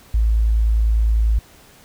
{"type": "tone", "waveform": "sine", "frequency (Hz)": 55, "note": "A1", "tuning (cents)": 0, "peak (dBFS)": -13, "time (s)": [0.14, 1.39], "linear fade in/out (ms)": 5, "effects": ["pink hiss -48 dBFS RMS until 1.84 s"]}